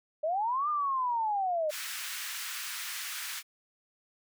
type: linear two-way sweep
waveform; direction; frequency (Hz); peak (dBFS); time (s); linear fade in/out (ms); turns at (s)
sine; up then down; 593 to 1221 to 593; -27; 0.23-1.71; 10; 0.69
type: high-pass noise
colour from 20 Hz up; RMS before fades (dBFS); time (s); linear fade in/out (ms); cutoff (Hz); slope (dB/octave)
pink; -38; 1.69-3.43; 50; 1400; 24
effects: none